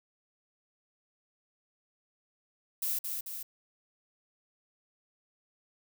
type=noise with echo; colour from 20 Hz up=violet; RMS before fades=-32 dBFS; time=2.82-2.99 s; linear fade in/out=5 ms; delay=220 ms; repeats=2; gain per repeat=-4 dB; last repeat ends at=3.43 s; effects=none